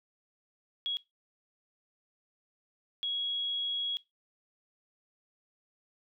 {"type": "tone bursts at uneven times", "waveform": "sine", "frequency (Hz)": 3322, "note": "G#7", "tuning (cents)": 0, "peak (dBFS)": -30, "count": 2, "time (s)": [[0.86, 0.97], [3.03, 3.97]], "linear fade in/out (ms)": 0, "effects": ["noise-tail reverb RT60 0.2 s tail -19 dB re dry"]}